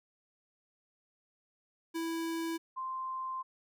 square / sine tone pair in turn, 329.6 / 1044.3 Hz, E4 / C6, 0 / -4 cents, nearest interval octave + minor sixth, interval 1996 cents, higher second, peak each -34 / -35 dBFS, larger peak first, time 1.94-2.58 / 2.76-3.43 s, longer second, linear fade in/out 20 ms, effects none

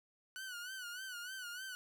sawtooth tone with vibrato, 1480 Hz, F#6, in tune, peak -40 dBFS, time 0.36-1.75 s, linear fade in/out 0 ms, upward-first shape sine, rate 3.3 Hz, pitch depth 89 cents each way, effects none

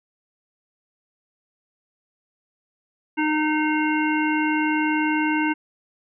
harmonic tone, 306.8 Hz, D#4, 24 cents flat, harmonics 1 / 3 / 5 / 7 / 9, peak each -21 / -26 / -28 / -29 / -31 dBFS, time 3.17-5.54 s, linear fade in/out 20 ms, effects none

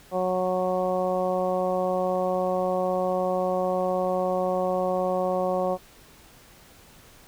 harmonic tone, 183.8 Hz, F#3, 11 cents flat, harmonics 1 / 2 / 3 / 4 / 5 / 6, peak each -32 / -31 / -25 / -29 / -37 / -35 dBFS, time 0.11-5.78 s, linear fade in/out 50 ms, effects pink hiss -52 dBFS RMS until 7.27 s

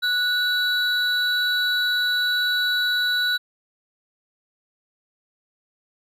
triangle tone pair together, 1474 / 3925 Hz, F#6 / B7, -7 / -11 cents, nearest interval octave + perfect fourth, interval 1696 cents, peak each -20 / -21 dBFS, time 0.02-3.38 s, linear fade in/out 20 ms, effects none

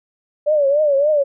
sine tone with vibrato, 580 Hz, D5, 22 cents flat, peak -12 dBFS, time 0.46-1.24 s, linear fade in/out 20 ms, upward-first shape triangle, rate 3.5 Hz, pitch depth 130 cents each way, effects none

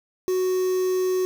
triangle tone with quantisation, 370 Hz, F#4, in tune, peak -18 dBFS, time 0.28-1.25 s, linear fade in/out 0 ms, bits 6, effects none

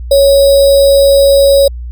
sine tone with sample-and-hold, 554.4 Hz, C#5, in tune, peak -3 dBFS, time 0.11-1.68 s, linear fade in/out 5 ms, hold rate 4410 Hz, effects added 60 Hz sine -20 dBFS peak until 1.91 s

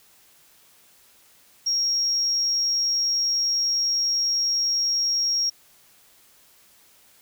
sine tone, 5590 Hz, F8, 1 cent sharp, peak -19 dBFS, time 1.66-5.5 s, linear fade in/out 10 ms, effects tanh soft clip ceiling -16 dBFS + white hiss -56 dBFS RMS until 7.21 s

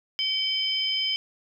sine tone cluster, 2278 / 3098 / 5060 Hz, C#7 / G7 / D#8, +47 / -21 / +28 cents, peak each -33 / -25 / -30 dBFS, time 0.19-1.16 s, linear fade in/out 0 ms, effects 10-bit

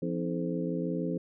harmonic tone with a mistuned harmonic, 86.1 Hz, F2, 24 cents flat, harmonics 2 / 3 / 4 / 5 / 6, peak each -33 / -35 / -36 / -37 / -38 dBFS, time 0.02-1.18 s, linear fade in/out 5 ms, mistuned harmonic 4, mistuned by -130 cents, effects none

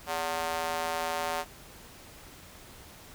square tone with high-pass filter, 82.2 Hz, E2, 4 cents flat, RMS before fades -32 dBFS, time 0.06-1.45 s, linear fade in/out 50 ms, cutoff 710 Hz, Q 1.8, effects pink hiss -50 dBFS RMS until 3.14 s

